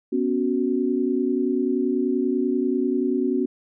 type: chord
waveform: sine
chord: B suspended second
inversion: none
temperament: equal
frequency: 246.9 / 277.2 / 370 Hz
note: B3 / C#4 / F#4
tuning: 0 / 0 / 0 cents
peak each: -24 dBFS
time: 0.12-3.46 s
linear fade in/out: 10 ms
effects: none